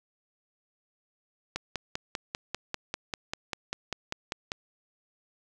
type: click train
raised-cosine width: 0.2 ms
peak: -14 dBFS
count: 16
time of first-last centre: 1.56-4.519 s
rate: 5.07 Hz
effects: none